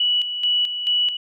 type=tone with tremolo; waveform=sine; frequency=2945 Hz; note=F#7; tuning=9 cents flat; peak=-16 dBFS; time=0-1.17 s; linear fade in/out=5 ms; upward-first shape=square; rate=2.3 Hz; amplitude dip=60%; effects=none